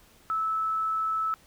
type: tone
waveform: sine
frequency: 1307 Hz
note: E6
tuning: 15 cents flat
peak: -25 dBFS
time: 0.3-1.34 s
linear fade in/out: 0 ms
effects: pink hiss -58 dBFS RMS until 1.46 s